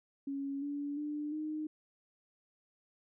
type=tone with pitch steps; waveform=sine; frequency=277.2 / 287 / 297.1 / 307.6 Hz; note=C#4 / D4 / D4 / D#4; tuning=0 / -40 / +20 / -20 cents; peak=-35 dBFS; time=0.27-1.67 s; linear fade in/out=5 ms; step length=350 ms; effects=none